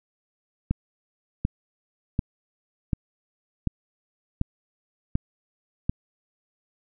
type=click train; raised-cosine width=5 ms; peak=-10 dBFS; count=8; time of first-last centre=0.71-5.895 s; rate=1.35 Hz; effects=none